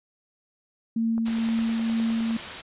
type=tone with tremolo; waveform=sine; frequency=227.2 Hz; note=A#3; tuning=44 cents flat; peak=-21 dBFS; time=0.96-2.37 s; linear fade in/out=5 ms; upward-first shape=triangle; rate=2.1 Hz; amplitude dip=25%
type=click train; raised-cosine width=1 ms; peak=-26 dBFS; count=12; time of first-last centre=1.18-2.308 s; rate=9.75 Hz
type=noise; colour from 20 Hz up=white; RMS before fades=-34 dBFS; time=1.25-2.62 s; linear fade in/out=20 ms
effects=resampled to 8000 Hz